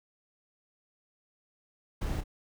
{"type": "noise with echo", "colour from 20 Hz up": "brown", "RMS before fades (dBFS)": -32, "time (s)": [2.01, 2.21], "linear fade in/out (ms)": 10, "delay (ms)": 29, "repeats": 1, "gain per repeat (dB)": -10, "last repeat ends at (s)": 2.239, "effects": []}